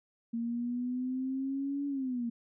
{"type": "exponential two-way sweep", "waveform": "sine", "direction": "up then down", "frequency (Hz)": [230.2, 285, 230.2], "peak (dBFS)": -31, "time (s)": [0.33, 2.3], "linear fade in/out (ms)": 10, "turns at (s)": 1.87, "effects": []}